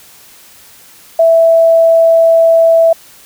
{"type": "tone", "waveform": "sine", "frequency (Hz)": 659.3, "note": "E5", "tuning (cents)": 0, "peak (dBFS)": -4, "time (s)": [1.19, 2.93], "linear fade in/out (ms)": 5, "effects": ["white hiss -40 dBFS RMS until 3.25 s"]}